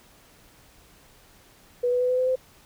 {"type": "tone with pitch steps", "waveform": "sine", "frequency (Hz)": [489.5, 494.6, 499.8, 505, 510.3, 515.6], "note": ["B4", "B4", "B4", "B4", "C5", "C5"], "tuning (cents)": [-15, 3, 21, 39, -43, -26], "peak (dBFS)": -20, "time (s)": [1.83, 2.358], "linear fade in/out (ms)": 10, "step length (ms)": 88, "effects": ["pink hiss -55 dBFS RMS until 2.65 s"]}